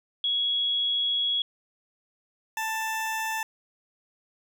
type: tone pair in turn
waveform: sine / 20% pulse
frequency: 3338 / 884.1 Hz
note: G#7 / A5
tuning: +8 / +8 cents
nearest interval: octave + major seventh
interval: 2300 cents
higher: first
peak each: -23 dBFS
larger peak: neither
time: 0.24-1.42 / 2.57-3.43 s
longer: first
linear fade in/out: 2 ms
effects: none